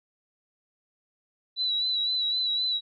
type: tone with vibrato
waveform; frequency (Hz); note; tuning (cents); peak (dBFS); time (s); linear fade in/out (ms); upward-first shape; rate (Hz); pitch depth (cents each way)
sine; 3951; B7; 0; -24; 1.56-2.81; 50; sine; 3.9; 40
effects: none